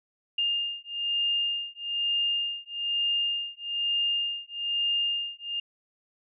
sine beating tone pair, 2815 / 2816.1 Hz, F7 / F7, +13 / +14 cents, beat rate 1.1 Hz, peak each -29 dBFS, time 0.38-5.6 s, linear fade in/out 5 ms, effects none

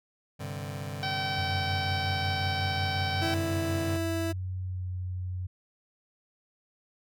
sawtooth chord, G suspended fourth, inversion none, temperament just, 98 / 130.67 / 147 Hz, G2 / C3 / D3, 0 / -2 / +2 cents, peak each -34 / -36 / -34 dBFS, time 0.39-3.98 s, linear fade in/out 20 ms
harmonic tone, 768 Hz, G5, 36 cents flat, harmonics 1 / 2 / 3 / 4 / 5 / 6 / 7, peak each -33 / -36 / -38 / -39 / -40 / -41 / -41 dBFS, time 1.03-3.34 s, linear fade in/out 0 ms
sine tone with pitch glide, 92.5 to 91.28 Hz, F#2 to F#2, 0 to -23 cents, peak -31 dBFS, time 1.38-5.47 s, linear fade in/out 10 ms, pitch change -23 cents, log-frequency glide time 4.63-4.86 s
30% pulse tone, 329.6 Hz, E4, in tune, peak -27 dBFS, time 3.21-4.33 s, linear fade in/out 20 ms
effects none

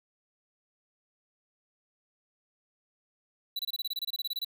square tone bursts, 3951 Hz, B7, in tune, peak -31 dBFS, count 16, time 3.56-4.447 s, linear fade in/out 5 ms, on 32 ms, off 25 ms, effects none

